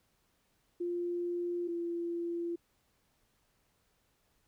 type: tone pair in turn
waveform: sine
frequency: 349.2 / 341.8 Hz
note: F4 / F4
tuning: 0 / -37 cents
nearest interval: unison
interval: 37 cents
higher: first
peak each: -32 / -33 dBFS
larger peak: first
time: 0.8-1.68 / 1.68-2.56 s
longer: neither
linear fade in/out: 10 ms
effects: pink hiss -74 dBFS RMS until 4.47 s